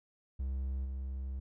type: tone with level steps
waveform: triangle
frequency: 66.2 Hz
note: C2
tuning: 21 cents sharp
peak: -31 / -34 dBFS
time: 0.39-1.4 s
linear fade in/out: 10 ms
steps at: 0.84 s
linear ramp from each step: 20 ms
effects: none